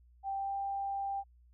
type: tone with pitch glide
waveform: sine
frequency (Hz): 784 to 790.8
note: G5 to G5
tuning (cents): 0 to +15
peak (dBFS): -33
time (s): 0.23-1.24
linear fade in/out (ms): 50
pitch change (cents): +15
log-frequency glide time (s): 0.36-0.55
effects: added 60 Hz sine -59 dBFS peak until 1.53 s